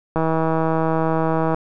click train, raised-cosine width 1 ms, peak -7 dBFS, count 224, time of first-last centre 0.16-1.545 s, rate 161 Hz, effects none

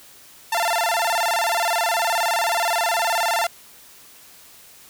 sawtooth tone with vibrato, 784 Hz, G5, in tune, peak -15 dBFS, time 0.52-3.47 s, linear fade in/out 5 ms, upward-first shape square, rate 19 Hz, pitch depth 230 cents each way, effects white hiss -47 dBFS RMS until 4.89 s

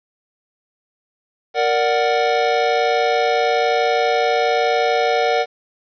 square chord, Bb augmented, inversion none, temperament equal, 466.2 / 587.3 / 740 Hz, Bb4 / D5 / F#5, 0 / 0 / 0 cents, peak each -20 / -22 / -19 dBFS, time 1.54-5.46 s, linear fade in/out 50 ms, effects resampled to 11025 Hz + 8-bit

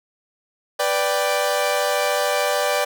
sawtooth chord, G major, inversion first, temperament equal, 493.9 / 587.3 / 784 Hz, B4 / D5 / G5, 0 / 0 / 0 cents, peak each -21 / -17 / -21 dBFS, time 0.79-2.85 s, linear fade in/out 10 ms, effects none

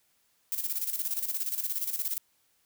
violet noise with tremolo, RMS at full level -30 dBFS, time 0.52-2.18 s, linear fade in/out 0 ms, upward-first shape square, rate 17 Hz, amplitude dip 65%, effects white hiss -70 dBFS RMS until 2.65 s

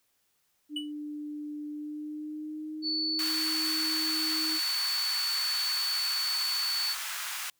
sine tone with pitch glide, 297.4 to 315.1 Hz, D4 to D#4, +22 to +22 cents, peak -35 dBFS, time 0.69-4.6 s, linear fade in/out 50 ms, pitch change +100 cents, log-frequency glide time 1.7-3.23 s
triangle tone with exponential decay, 2956 Hz, F#7, 2 cents flat, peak -27 dBFS, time 0.76-0.92 s, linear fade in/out 5 ms, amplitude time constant 33 ms
sine tone, 4464 Hz, C#8, 11 cents sharp, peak -28 dBFS, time 2.82-6.96 s, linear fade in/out 50 ms
pink high-pass noise, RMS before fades -36 dBFS, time 3.19-7.5 s, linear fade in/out 2 ms, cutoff 1100 Hz, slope 24 dB/octave
effects white hiss -73 dBFS RMS until 7.59 s

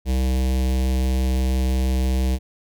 square tone with notch filter, 64.5 Hz, C2, 24 cents flat, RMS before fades -20 dBFS, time 0.05-2.39 s, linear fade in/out 50 ms, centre 1300 Hz, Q 0.76, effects none

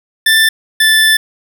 25% pulse tone pair in turn, 1773 / 1757.7 Hz, A6 / A6, +13 / -2 cents, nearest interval unison, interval 15 cents, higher first, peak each -3 dBFS, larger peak neither, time 0.26-0.49 / 0.8-1.17 s, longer second, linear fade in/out 5 ms, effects none

